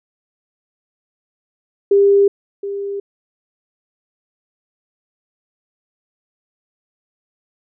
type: tone with echo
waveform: sine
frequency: 399.7 Hz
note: G4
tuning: 34 cents sharp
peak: -8 dBFS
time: 1.91-2.28 s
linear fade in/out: 5 ms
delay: 720 ms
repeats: 1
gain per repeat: -13 dB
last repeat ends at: 3 s
effects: none